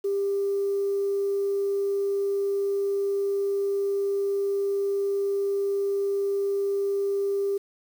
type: tone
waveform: sine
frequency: 397.9 Hz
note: G4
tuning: 26 cents sharp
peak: -22 dBFS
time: 0.04-7.58 s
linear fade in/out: 10 ms
effects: tanh soft clip ceiling -18 dBFS + 8-bit